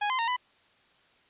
sawtooth tone with pitch steps, 828 / 1034 / 922 / 996 Hz, G#5 / C6 / A#5 / B5, -5 / -21 / -19 / +14 cents, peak -22 dBFS, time 0.01-0.366 s, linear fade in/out 10 ms, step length 89 ms, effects white hiss -63 dBFS RMS until 1.29 s + resampled to 8000 Hz

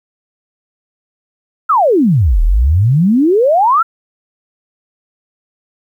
sine exponential two-way sweep, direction down then up, 1396.9 to 36.63 to 1396.9 Hz, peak -7 dBFS, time 1.69-3.83 s, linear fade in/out 10 ms, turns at 2.42 s, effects 8-bit

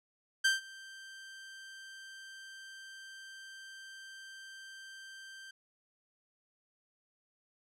sawtooth tone with ADSR envelope, 1568 Hz, G6, in tune, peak -20 dBFS, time 0.44-5.51 s, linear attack 13 ms, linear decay 150 ms, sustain -24 dB, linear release 5 ms, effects low-pass 9000 Hz 12 dB/octave

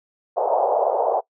white band-pass noise, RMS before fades -20 dBFS, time 0.36-1.21 s, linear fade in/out 20 ms, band 460 to 850 Hz, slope 48 dB/octave, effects noise-tail reverb RT60 0.1 s tail -21 dB re dry

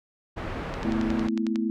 pink low-pass noise, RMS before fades -33 dBFS, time 0.36-1.29 s, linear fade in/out 20 ms, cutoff 1800 Hz, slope 12 dB/octave
click train, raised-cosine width 0.2 ms, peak -19 dBFS, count 10, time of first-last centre 0.74-1.558 s, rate 11 Hz
sine chord, A suspended second, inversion none, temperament equal, 220 / 246.9 / 329.6 Hz, A3 / B3 / E4, 0 / 0 / 0 cents, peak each -26 / -30 / -29 dBFS, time 0.85-1.7 s, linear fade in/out 0 ms
effects none

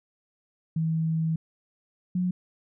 sine tone pair in turn, 161.2 / 180.94 Hz, E3 / F#3, -38 / -38 cents, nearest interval major second, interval 200 cents, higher second, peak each -23 dBFS, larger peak neither, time 0.76-1.36 / 2.15-2.31 s, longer first, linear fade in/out 5 ms, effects none

